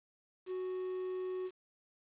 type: tone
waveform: triangle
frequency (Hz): 370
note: F#4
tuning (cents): 0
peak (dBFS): -34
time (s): 0.46-1.51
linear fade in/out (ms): 50
effects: resampled to 8000 Hz + 10-bit